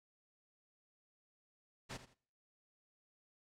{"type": "noise with echo", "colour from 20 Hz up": "pink", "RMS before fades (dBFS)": -45, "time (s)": [1.89, 1.98], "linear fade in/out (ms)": 20, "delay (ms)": 83, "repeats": 2, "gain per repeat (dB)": -12, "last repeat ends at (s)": 2.146, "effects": ["noise-tail reverb RT60 0.6 s tail -25 dB re dry", "low-pass 7000 Hz 12 dB/octave"]}